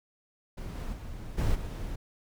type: noise with level steps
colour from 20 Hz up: brown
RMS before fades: -37 / -35 / -40 / -27 / -36 dBFS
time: 0.57-1.96 s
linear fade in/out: 10 ms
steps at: 0.75 / 0.92 / 1.37 / 1.54 s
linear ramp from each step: 20 ms
effects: none